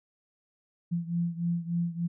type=beating tone pair; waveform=sine; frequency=170 / 173.4 Hz; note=F3 / F3; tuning=-46 / -12 cents; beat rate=3.4 Hz; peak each=-29 / -32 dBFS; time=0.91-2.08 s; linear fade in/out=20 ms; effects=none